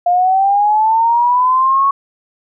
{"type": "linear sweep", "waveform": "sine", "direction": "up", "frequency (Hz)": [698.5, 1112], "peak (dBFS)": -9, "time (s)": [0.06, 1.91], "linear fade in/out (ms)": 5, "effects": []}